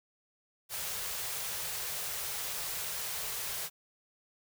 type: band-stop noise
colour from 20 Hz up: white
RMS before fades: -37 dBFS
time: 0.69-3.7 s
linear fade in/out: 50 ms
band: 190 to 370 Hz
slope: 96 dB/octave
effects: none